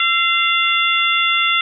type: harmonic tone with a mistuned harmonic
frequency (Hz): 692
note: F5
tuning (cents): -16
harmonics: 2 / 3 / 4 / 5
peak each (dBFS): -19 / -19 / -19 / -19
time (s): 0-1.61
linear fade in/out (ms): 2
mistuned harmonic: 2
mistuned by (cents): -45
effects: none